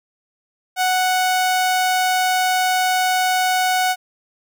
sawtooth tone, 740 Hz, F#5, in tune, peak -12 dBFS, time 0.76-3.96 s, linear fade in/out 50 ms, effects none

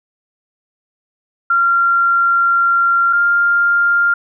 sine tone pair in turn, 1380 / 1398.5 Hz, F6 / F6, -21 / +2 cents, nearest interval unison, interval 23 cents, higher second, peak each -10 dBFS, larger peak neither, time 1.5-3.13 / 3.13-4.14 s, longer first, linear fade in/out 5 ms, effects none

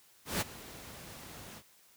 pink noise with ADSR envelope, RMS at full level -30 dBFS, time 0.25-1.63 s, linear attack 160 ms, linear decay 22 ms, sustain -18 dB, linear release 64 ms, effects white hiss -63 dBFS RMS until 1.96 s + high-pass 60 Hz 12 dB/octave

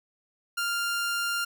sawtooth tone, 1396.9 Hz, F6, in tune, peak -23 dBFS, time 0.57-1.45 s, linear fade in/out 10 ms, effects none

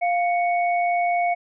sine tone pair together, 700.5 / 2224 Hz, F5 / C#7, +5 / +5 cents, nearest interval octave + minor sixth, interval 2000 cents, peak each -19 / -27 dBFS, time 0.01-1.35 s, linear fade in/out 20 ms, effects none

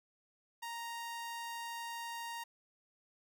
sawtooth tone, 932.3 Hz, A#5, in tune, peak -37 dBFS, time 0.62-2.44 s, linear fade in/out 10 ms, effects none

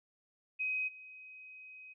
sine tone with level steps, 2523 Hz, D#7, 23 cents sharp, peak -32 / -49 dBFS, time 0.59-1.94 s, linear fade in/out 20 ms, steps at 0.87 s, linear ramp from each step 20 ms, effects none

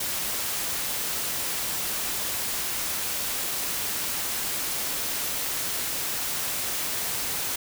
white noise, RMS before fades -29 dBFS, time 0-7.56 s, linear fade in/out 5 ms, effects none

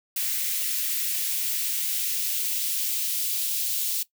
blue noise with high-pass filter sweep, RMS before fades -27 dBFS, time 0.16-4.03 s, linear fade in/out 5 ms, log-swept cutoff 2000 to 3300 Hz, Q 1.3, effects noise-tail reverb RT60 0.1 s tail -18 dB re dry

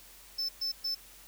triangle tone bursts, 5274 Hz, E8, in tune, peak -29 dBFS, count 3, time 0.38-0.95 s, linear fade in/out 10 ms, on 110 ms, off 120 ms, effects added 45 Hz sine -61 dBFS peak until 1.27 s + white hiss -54 dBFS RMS until 1.27 s

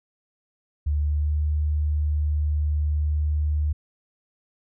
sine tone with pitch glide, 73.8 to 75.05 Hz, D2 to D2, +9 to +38 cents, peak -20 dBFS, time 0.86-3.73 s, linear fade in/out 10 ms, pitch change +29 cents, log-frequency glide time 0.97-1.4 s, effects none

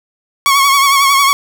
sawtooth tone with vibrato, 1108.7 Hz, C#6, in tune, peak -4 dBFS, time 0.46-1.33 s, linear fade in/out 0 ms, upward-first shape triangle, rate 11 Hz, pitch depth 56 cents each way, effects none

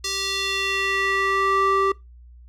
square tone with band-pass filter sweep, 389.9 Hz, G4, 9 cents flat, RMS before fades -22 dBFS, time 0.04-1.92 s, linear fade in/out 5 ms, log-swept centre 5200 to 900 Hz, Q 1.9, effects noise-tail reverb RT60 0.2 s tail -22 dB re dry + added 60 Hz sine -43 dBFS peak until 2.48 s

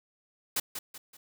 white noise with echo, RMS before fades -29 dBFS, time 0.56-0.6 s, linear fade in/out 5 ms, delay 190 ms, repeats 3, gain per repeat -8 dB, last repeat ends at 1.17 s, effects none

